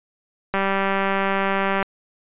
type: click train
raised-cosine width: 0.5 ms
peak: -7 dBFS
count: 252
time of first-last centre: 0.54-1.827 s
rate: 195 Hz
effects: resampled to 8000 Hz